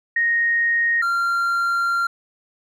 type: tone pair in turn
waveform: sine / triangle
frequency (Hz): 1864.7 / 1382.5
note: A#6 / F6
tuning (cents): 0 / -18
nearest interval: perfect fourth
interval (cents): 518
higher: first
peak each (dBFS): -16 / -16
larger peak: neither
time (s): 0.16-1.02 / 1.02-2.07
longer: second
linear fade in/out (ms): 5
effects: none